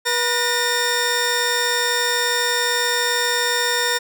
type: tone pair together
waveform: 15% pulse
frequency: 483.6 / 1822.5 Hz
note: B4 / A#6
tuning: -36 / -40 cents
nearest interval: octave + major seventh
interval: 2296 cents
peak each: -15 / -14 dBFS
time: 0.05-3.99 s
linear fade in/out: 20 ms
effects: none